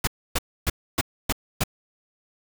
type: noise bursts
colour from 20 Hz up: pink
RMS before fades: -22 dBFS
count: 6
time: 0.04-1.638 s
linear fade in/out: 5 ms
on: 33 ms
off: 280 ms
effects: none